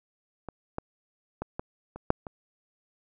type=clicks; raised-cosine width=1 ms; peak=-23 / -17 / -18 / -18 / -26 / -6 / -24 dBFS; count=7; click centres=0.487 / 0.784 / 1.42 / 1.595 / 1.96 / 2.104 / 2.268 s; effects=none